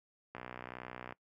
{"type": "click train", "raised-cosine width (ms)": 0.5, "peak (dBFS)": -28, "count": 49, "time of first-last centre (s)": [0.35, 1.124], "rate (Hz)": 62, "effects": ["noise-tail reverb RT60 0.1 s tail -22 dB re dry", "high-pass 100 Hz 12 dB/octave"]}